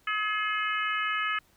harmonic tone, 425 Hz, G#4, 40 cents sharp, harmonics 3 / 4 / 5 / 6 / 7, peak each -30 / -32 / -34 / -36 / -37 dBFS, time 0.07-1.39 s, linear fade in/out 5 ms, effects pink hiss -64 dBFS RMS until 1.56 s

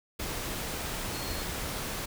sine tone in noise, 4281 Hz, C8, 39 cents sharp, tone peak -43 dBFS, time 1.13-1.43 s, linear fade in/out 10 ms, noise pink, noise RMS -35 dBFS, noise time 0.19-2.06 s, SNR -11 dB, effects none

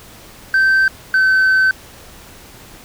sine tone pair in turn, 1553 / 1532.5 Hz, G6 / G6, -17 / -40 cents, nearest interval unison, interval 23 cents, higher first, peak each -7 dBFS, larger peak neither, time 0.54-0.88 / 1.14-1.71 s, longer second, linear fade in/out 2 ms, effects tanh soft clip ceiling -9 dBFS + pink hiss -40 dBFS RMS until 2.84 s

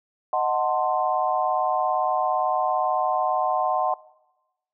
sine chord, D# diminished seventh, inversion none, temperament equal with one note detuned, 622.3 / 740 / 889.2 / 1046.5 Hz, D#5 / F#5 / A5 / C6, 0 / 0 / +18 / 0 cents, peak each -27 / -23 / -29 / -26 dBFS, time 0.33-3.94 s, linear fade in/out 2 ms, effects noise-tail reverb RT60 1.0 s tail -20 dB re dry

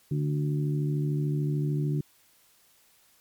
harmonic tone, 73.42 Hz, D2, in tune, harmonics 2 / 3 / 4 / 5, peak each -25 / -40 / -35 / -37 dBFS, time 0.11-2.01 s, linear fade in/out 5 ms, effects white hiss -62 dBFS RMS until 3.2 s + MP3 96 kbps

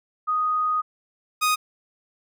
sine / sawtooth tone pair in turn, 1244.5 / 1244.5 Hz, D#6 / D#6, 0 / 0 cents, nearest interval unison, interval 0 cents, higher neither, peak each -20 / -15 dBFS, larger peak second, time 0.27-0.82 / 1.41-1.56 s, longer first, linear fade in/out 20 ms, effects none

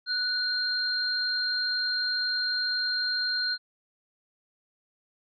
sine tone pair together, 1480 / 4186 Hz, F#6 / C8, 0 / 0 cents, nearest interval octave + tritone, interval 1800 cents, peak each -30 / -27 dBFS, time 0.06-3.58 s, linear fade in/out 50 ms, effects none

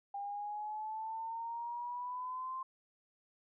sine exponential sweep, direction up, 799 to 1051 Hz, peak -38 dBFS, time 0.14-2.63 s, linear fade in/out 5 ms, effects none

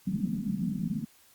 pink band-pass noise, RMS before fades -31 dBFS, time 0.07-1.05 s, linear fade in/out 10 ms, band 170 to 230 Hz, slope 48 dB/octave, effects white hiss -60 dBFS RMS until 1.34 s + Opus 48 kbps

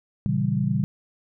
sine chord, A# diminished seventh, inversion none, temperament equal, 116.54 / 138.59 / 164.81 / 196 Hz, A#2 / C#3 / E3 / G3, 0 / 0 / 0 / 0 cents, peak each -27 / -25 / -28 / -25 dBFS, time 0.26-0.84 s, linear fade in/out 0 ms, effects none

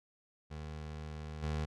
25% pulse tone with level steps, 76.7 Hz, D#2, 24 cents flat, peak -38 / -30 dBFS, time 0.5-1.66 s, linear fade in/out 20 ms, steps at 1.42 s, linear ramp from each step 20 ms, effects low-pass 6000 Hz 12 dB/octave

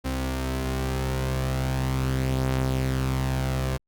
sawtooth tone pair together, 65.41 / 130.62 Hz, C2 / C3, 0 / -3 cents, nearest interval octave, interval 1197 cents, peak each -23 dBFS, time 0.04-3.78 s, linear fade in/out 20 ms, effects Opus 48 kbps

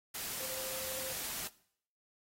sine tone in noise, 523.3 Hz, C5, in tune, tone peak -46 dBFS, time 0.4-1.13 s, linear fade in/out 10 ms, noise white, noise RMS -40 dBFS, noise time 0.14-1.48 s, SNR -9 dB, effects noise-tail reverb RT60 0.6 s tail -19 dB re dry + AAC 48 kbps

